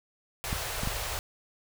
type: band-stop noise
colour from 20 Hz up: pink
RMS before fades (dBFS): -34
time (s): 0.44-1.19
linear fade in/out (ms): 0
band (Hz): 110 to 470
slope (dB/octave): 24
type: clicks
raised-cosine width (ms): 5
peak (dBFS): -19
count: 3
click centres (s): 0.529 / 0.834 / 0.874
effects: none